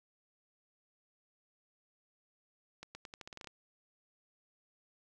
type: accelerating click train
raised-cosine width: 0.2 ms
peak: -29 dBFS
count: 11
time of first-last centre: 2.83-3.473 s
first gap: 120 ms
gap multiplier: 0.85
effects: none